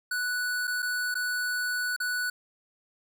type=tone with dropouts; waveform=square; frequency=1480 Hz; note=F#6; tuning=in tune; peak=-28 dBFS; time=0.11-2.3 s; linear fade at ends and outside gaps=5 ms; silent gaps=0.672-0.676 / 0.822-0.826 / 1.143-1.152 / 1.964-2.001 s; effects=11-bit